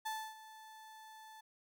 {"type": "tone with ADSR envelope", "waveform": "35% pulse", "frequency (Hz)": 875, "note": "A5", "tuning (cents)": -10, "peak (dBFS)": -35, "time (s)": [0.05, 1.41], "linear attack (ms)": 13, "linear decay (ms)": 280, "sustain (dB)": -16, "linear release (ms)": 8, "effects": []}